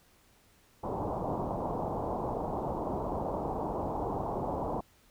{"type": "low-pass noise", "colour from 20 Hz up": "white", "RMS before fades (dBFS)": -34, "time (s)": [0.83, 4.81], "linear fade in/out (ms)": 10, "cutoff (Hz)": 970, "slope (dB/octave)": 48, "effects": ["pink hiss -64 dBFS RMS until 5.1 s"]}